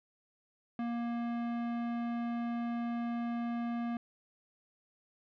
sine tone with tanh clipping, 235.8 Hz, A#3, 20 cents sharp, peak -35 dBFS, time 0.79-3.97 s, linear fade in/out 2 ms, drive 17 dB, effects none

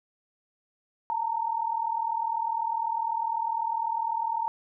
sine tone pair together, 884 / 924 Hz, A5 / A#5, +8 / -16 cents, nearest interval minor second, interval 76 cents, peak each -30 / -28 dBFS, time 1.1-4.48 s, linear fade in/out 0 ms, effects none

